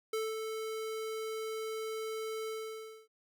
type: tone with ADSR envelope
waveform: square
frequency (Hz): 440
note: A4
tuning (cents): 0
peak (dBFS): -32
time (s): 0.13-3.08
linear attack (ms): 5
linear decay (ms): 210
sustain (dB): -5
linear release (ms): 600
effects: none